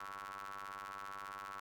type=ring-modulated tone; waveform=sawtooth; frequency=98.2 Hz; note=G2; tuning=4 cents sharp; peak=-38 dBFS; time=0-1.6 s; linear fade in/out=5 ms; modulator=1220 Hz; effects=none